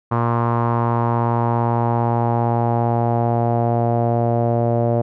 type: tone with low-pass filter sweep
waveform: sawtooth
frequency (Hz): 117.6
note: A#2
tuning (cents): +16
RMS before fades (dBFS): -18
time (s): 0.11-5.02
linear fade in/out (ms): 10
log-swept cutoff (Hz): 1100 to 620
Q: 4.1
effects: none